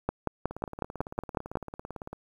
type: two click trains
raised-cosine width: 1 ms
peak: -13 / -24 dBFS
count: 9 / 30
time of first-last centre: 0.09-1.555 / 0.51-2.13 s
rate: 5.46 / 17.9 Hz
effects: 9-bit